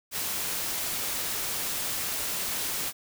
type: noise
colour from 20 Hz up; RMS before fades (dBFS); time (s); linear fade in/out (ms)
white; -31; 0.11-2.93; 50
effects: none